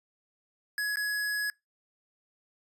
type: tone with dropouts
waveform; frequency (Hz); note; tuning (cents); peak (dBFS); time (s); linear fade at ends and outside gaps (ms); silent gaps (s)
square; 1681; G#6; +20; -29; 0.78-1.5; 1; 0.958-0.97
effects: noise-tail reverb RT60 0.2 s tail -25 dB re dry + resampled to 32000 Hz